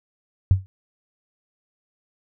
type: tone with exponential decay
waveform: sine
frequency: 94.8 Hz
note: F#2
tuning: 43 cents sharp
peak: -8 dBFS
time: 0.51-0.66 s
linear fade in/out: 0 ms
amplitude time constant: 32 ms
effects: none